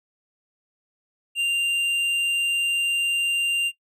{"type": "tone with tanh clipping", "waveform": "sine", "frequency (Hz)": 2786, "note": "F7", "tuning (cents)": -5, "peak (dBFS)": -21, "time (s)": [1.35, 3.72], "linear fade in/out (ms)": 50, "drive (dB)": 7, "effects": ["noise-tail reverb RT60 0.1 s tail -22 dB re dry"]}